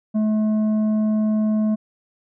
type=tone with tanh clipping; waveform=triangle; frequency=215.2 Hz; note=A3; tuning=38 cents flat; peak=-18 dBFS; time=0.14-1.76 s; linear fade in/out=20 ms; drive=11 dB; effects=none